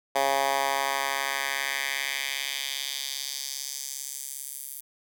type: tone with high-pass filter sweep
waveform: 10% pulse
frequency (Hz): 137.5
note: C#3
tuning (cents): -14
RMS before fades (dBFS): -30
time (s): 0.15-4.81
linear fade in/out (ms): 10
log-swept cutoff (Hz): 670 to 11000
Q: 1.6
effects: none